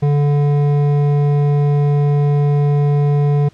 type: tone with hard clipping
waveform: triangle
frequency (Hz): 144.9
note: D3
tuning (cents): -23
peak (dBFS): -13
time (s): 0.02-3.49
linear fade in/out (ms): 10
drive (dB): 14
effects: pink hiss -51 dBFS RMS until 3.53 s + low-pass 6000 Hz 12 dB/octave